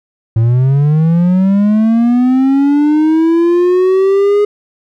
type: linear sweep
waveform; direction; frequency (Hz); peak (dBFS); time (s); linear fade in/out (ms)
triangle; up; 110 to 416.1; -5; 0.36-4.45; 5
effects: none